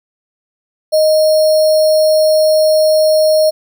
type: tone with sample-and-hold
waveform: sine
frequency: 622.3 Hz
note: D#5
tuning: in tune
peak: -7 dBFS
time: 0.92-3.51 s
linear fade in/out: 20 ms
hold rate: 4900 Hz
effects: none